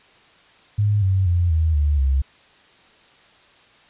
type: tone with pitch steps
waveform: sine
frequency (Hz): 103.8 / 95.19 / 87.29 / 80.04 / 73.4 / 67.31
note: G#2 / F#2 / F2 / D#2 / D2 / C2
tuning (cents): 0 / +50 / 0 / +50 / 0 / +50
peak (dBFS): -15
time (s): 0.78-2.22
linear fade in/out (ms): 10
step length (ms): 240
effects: white hiss -52 dBFS RMS until 3.89 s + resampled to 8000 Hz